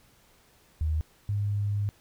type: tone pair in turn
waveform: sine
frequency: 77.78 / 102.33 Hz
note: D#2 / G#2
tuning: 0 / -25 cents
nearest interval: perfect fourth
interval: 475 cents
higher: second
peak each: -24 / -25 dBFS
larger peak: first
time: 0.81-1.01 / 1.29-1.89 s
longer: second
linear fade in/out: 0 ms
effects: pink hiss -61 dBFS RMS until 2 s